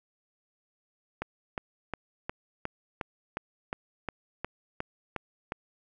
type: click train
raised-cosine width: 0.5 ms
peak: -17 dBFS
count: 13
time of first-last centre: 1.22-5.521 s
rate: 2.79 Hz
effects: none